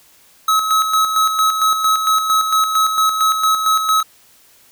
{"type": "tone with tremolo", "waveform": "square", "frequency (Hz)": 1284, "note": "E6", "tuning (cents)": -46, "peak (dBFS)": -12, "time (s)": [0.48, 4.03], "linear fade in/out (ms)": 5, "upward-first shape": "square", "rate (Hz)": 4.4, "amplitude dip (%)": 50, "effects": ["white hiss -50 dBFS RMS until 4.71 s"]}